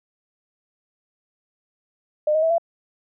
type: tone with pitch steps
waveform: sine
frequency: 606 / 628.1 / 651 / 674.7 Hz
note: D#5 / D#5 / E5 / E5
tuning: -46 / +16 / -22 / +40 cents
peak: -16 dBFS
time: 2.27-2.582 s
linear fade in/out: 5 ms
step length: 78 ms
effects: none